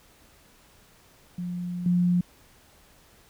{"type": "tone with level steps", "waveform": "sine", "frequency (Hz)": 177.1, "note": "F3", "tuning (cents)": 24, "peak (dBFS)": [-29, -19], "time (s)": [1.38, 2.21], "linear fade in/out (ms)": 5, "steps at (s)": 1.86, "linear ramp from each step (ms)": 2, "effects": ["pink hiss -57 dBFS RMS until 3.29 s"]}